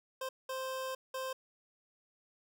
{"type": "tone bursts at uneven times", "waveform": "25% pulse", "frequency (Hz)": 523, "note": "C5", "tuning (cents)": -1, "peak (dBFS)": -33, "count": 3, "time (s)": [[0.21, 0.29], [0.49, 0.95], [1.14, 1.33]], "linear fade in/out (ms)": 5, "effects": []}